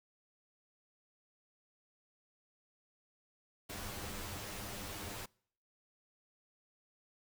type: noise with comb filter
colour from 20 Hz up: pink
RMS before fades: -44 dBFS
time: 3.69-5.26 s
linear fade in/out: 10 ms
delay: 10 ms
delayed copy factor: +0.8
effects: noise-tail reverb RT60 0.6 s tail -26 dB re dry